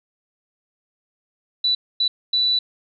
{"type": "tone bursts at uneven times", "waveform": "sine", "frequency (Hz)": 3964, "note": "B7", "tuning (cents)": 6, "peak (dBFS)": -16, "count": 3, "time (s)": [[1.64, 1.75], [2, 2.08], [2.33, 2.59]], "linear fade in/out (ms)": 5, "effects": []}